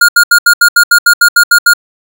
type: tone bursts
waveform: square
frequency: 1424 Hz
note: F6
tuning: 33 cents sharp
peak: -3 dBFS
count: 12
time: 0.01-1.736 s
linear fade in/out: 5 ms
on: 76 ms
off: 74 ms
effects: none